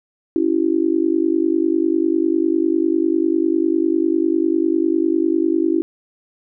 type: tone with amplitude modulation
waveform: sine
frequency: 329.6 Hz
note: E4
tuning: in tune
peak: -10 dBFS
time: 0.36-5.82 s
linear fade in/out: 0 ms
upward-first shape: sine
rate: 50 Hz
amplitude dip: 100%
effects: none